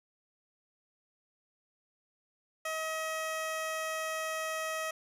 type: tone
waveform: 15% pulse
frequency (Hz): 636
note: D#5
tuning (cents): +38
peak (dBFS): -27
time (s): 2.65-4.91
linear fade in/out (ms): 5
effects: resampled to 32000 Hz + 11-bit